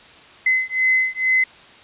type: beating tone pair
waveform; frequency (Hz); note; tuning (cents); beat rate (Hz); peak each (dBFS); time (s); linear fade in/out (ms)
sine; 2041 / 2043.2; C7 / C7; -44 / -42; 2.2; -19; 0.46-1.44; 5
effects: white hiss -45 dBFS RMS until 1.83 s + resampled to 8000 Hz